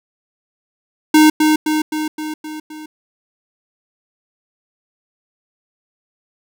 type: tone with echo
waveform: square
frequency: 308.2 Hz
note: D#4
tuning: 16 cents flat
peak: -7 dBFS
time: 1.14-1.3 s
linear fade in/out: 5 ms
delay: 260 ms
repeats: 6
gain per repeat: -4 dB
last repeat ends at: 2.86 s
effects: none